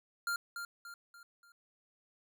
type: tone with echo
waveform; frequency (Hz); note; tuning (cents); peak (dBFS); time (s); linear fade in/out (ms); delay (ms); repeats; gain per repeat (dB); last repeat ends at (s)
square; 1396.9; F6; 0; -33; 0.27-0.36; 2; 290; 4; -7; 1.52
effects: none